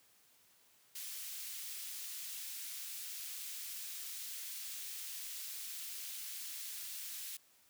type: high-pass noise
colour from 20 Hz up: white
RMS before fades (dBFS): -45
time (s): 0.95-7.37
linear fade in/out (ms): 5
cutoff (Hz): 2500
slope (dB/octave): 12
effects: white hiss -68 dBFS RMS until 7.69 s + high-pass 60 Hz 12 dB/octave